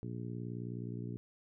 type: harmonic tone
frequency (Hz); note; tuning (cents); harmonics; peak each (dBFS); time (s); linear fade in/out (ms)
59.4; A#1; +33; 2 / 3 / 4 / 5 / 6 / 7; -41 / -45 / -47 / -49 / -51 / -52; 0.03-1.17; 0
effects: none